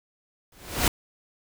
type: noise with exponential growth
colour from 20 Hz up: pink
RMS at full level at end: -18 dBFS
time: 0.52-0.88 s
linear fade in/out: 2 ms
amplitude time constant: 77 ms
effects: none